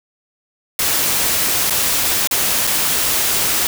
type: noise with dropouts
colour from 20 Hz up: white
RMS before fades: -17 dBFS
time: 0.79-3.67 s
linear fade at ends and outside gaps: 1 ms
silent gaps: 1.698-1.706 / 2.273-2.311 / 2.669-2.673 s
effects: none